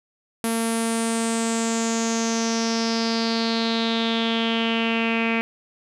sawtooth tone with low-pass filter sweep, 227.9 Hz, A#3, 39 cents flat, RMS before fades -23 dBFS, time 0.44-5.41 s, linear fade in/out 0 ms, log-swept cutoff 11000 to 2400 Hz, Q 5.8, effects none

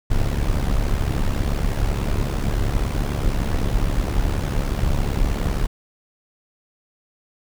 brown noise with amplitude modulation, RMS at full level -17 dBFS, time 0.1-5.67 s, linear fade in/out 10 ms, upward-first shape sine, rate 70.6 Hz, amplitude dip 75%, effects none

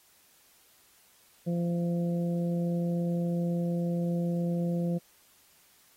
harmonic tone, 172.1 Hz, F3, 25 cents flat, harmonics 1 / 2 / 3 / 4, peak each -27 / -38 / -36 / -47 dBFS, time 1.46-4.99 s, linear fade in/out 20 ms, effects white hiss -62 dBFS RMS until 5.96 s + AAC 48 kbps

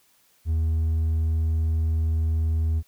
sine tone with hard clipping, 80.2 Hz, E2, 47 cents flat, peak -21 dBFS, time 0.45-2.83 s, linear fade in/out 50 ms, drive 2 dB, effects white hiss -62 dBFS RMS until 2.87 s

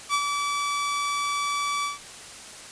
sawtooth tone with ADSR envelope, 1152 Hz, D6, 34 cents flat, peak -16 dBFS, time 0.09-1.99 s, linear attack 50 ms, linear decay 60 ms, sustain -5 dB, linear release 150 ms, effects white hiss -42 dBFS RMS until 2.71 s + resampled to 22050 Hz

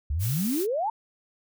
sine exponential sweep, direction up, 66 to 932 Hz, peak -24 dBFS, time 0.1-0.9 s, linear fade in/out 5 ms
blue noise, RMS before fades -34 dBFS, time 0.19-0.67 s, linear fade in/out 50 ms
effects none

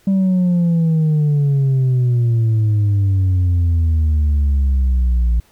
sine exponential sweep, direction down, 196 to 57.1 Hz, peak -9 dBFS, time 0.07-5.4 s, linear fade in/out 5 ms, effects tanh soft clip ceiling -11 dBFS + pink hiss -54 dBFS RMS until 5.51 s

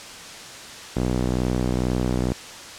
sawtooth tone with band-pass filter, 62.2 Hz, B1, 13 cents sharp, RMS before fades -23 dBFS, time 0.96-2.33 s, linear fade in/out 5 ms, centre 280 Hz, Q 0.74, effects white hiss -38 dBFS RMS until 2.78 s + low-pass 7000 Hz 12 dB/octave

